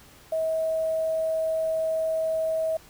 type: tone with quantisation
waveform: sine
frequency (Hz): 642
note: E5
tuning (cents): -46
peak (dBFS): -23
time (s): 0.32-2.77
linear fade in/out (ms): 5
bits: 8
effects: pink hiss -52 dBFS RMS until 2.89 s